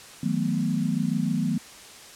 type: chord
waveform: sine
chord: B dominant seventh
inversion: first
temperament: equal with one note detuned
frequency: 159.29 / 185 / 220 / 246.9 Hz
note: D#3 / F#3 / A3 / B3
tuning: +41 / 0 / 0 / 0 cents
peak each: -28 dBFS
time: 0.23-1.58 s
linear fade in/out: 5 ms
effects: white hiss -45 dBFS RMS until 2.15 s + low-pass 9000 Hz 12 dB/octave